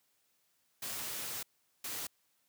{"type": "noise bursts at uneven times", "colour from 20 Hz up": "white", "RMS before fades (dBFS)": -40, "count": 2, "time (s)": [[0.82, 1.43], [1.84, 2.07]], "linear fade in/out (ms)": 5, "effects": ["white hiss -75 dBFS RMS until 2.48 s", "high-pass 80 Hz 12 dB/octave"]}